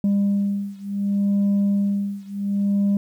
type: beating tone pair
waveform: sine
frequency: 200.3 / 200.98 Hz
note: G3 / G3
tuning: +38 / +43 cents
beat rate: 0.68 Hz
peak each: -19 / -20 dBFS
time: 0.04-2.97 s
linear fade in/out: 2 ms
effects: tanh soft clip ceiling -15 dBFS + 9-bit

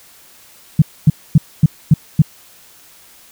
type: tone bursts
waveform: sine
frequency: 153.4 Hz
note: D#3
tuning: 24 cents flat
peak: -3 dBFS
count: 6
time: 0.79-2.22 s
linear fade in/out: 5 ms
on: 30 ms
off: 250 ms
effects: white hiss -45 dBFS RMS until 3.31 s

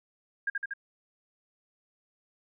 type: tone with echo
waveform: sine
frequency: 1617 Hz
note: G#6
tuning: 47 cents flat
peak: -26 dBFS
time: 0.47-0.5 s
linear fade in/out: 5 ms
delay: 79 ms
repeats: 3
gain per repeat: -2 dB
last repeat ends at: 0.737 s
effects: none

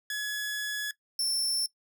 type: tone pair in turn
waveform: sawtooth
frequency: 1694 / 5378 Hz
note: G#6 / E8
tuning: +34 / +34 cents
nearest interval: octave + minor sixth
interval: 2000 cents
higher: second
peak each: -27 / -24 dBFS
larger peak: second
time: 0.1-0.91 / 1.19-1.66 s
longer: first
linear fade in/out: 2 ms
effects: noise-tail reverb RT60 0.1 s tail -19 dB re dry

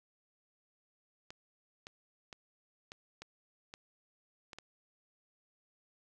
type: clicks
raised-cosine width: 0.2 ms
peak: -29 dBFS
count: 8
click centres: 1.305 / 1.869 / 2.328 / 2.919 / 3.22 / 3.739 / 4.532 / 4.586 s
effects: none

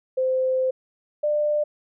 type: tone pair in turn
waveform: sine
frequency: 518 / 596.7 Hz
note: C5 / D5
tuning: -17 / +27 cents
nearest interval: major second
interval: 244 cents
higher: second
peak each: -19 dBFS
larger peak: neither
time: 0.17-0.71 / 1.23-1.64 s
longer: first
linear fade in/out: 10 ms
effects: none

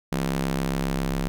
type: ring-modulated tone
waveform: sawtooth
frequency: 67.4 Hz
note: C#2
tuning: 48 cents flat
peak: -17 dBFS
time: 0.12-1.28 s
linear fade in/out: 0 ms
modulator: 101 Hz
effects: none

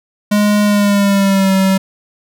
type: tone with pitch glide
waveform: square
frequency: 207.7 to 191.57 Hz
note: G#3 to G3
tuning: 0 to -40 cents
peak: -10 dBFS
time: 0.31-1.78 s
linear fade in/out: 10 ms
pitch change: -140 cents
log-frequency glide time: 0.63-1.53 s
effects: none

